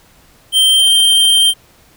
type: tone with pitch glide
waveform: square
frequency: 3136 to 3154 Hz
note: G7 to G7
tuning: 0 to +10 cents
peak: -8 dBFS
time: 0.52-1.54 s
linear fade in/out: 50 ms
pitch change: +10 cents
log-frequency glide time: 0.69-0.88 s
effects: pink hiss -48 dBFS RMS until 1.96 s